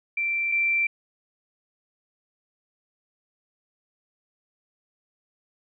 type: tone pair in turn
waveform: sine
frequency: 2349 / 2349 Hz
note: D7 / D7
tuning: 0 / 0 cents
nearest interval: unison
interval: 0 cents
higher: neither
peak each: -23 / -20 dBFS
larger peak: second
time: 0.17-0.52 / 0.52-0.87 s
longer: neither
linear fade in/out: 5 ms
effects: none